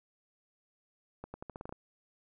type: accelerating click train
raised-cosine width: 1 ms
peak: -28 dBFS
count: 9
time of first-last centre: 1.24-1.725 s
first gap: 100 ms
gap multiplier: 0.85
effects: none